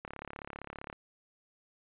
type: click train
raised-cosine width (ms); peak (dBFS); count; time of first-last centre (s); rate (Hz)
0.5; -26; 32; 0.05-0.928; 35.3
effects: resampled to 8000 Hz